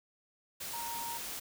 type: tone in noise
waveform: sine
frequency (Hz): 932.3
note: A#5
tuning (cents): 0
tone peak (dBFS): -39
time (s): 0.73-1.18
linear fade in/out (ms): 10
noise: white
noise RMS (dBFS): -41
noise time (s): 0.6-1.4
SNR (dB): -1
effects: none